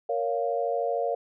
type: chord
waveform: sine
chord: Bb minor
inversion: none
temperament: just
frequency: 466.2 / 559.4 / 699.2 Hz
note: Bb4 / Db5 / F5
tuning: 0 / +16 / +2 cents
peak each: -29 / -29 / -29 dBFS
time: 0.09-1.15 s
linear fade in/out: 5 ms
effects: none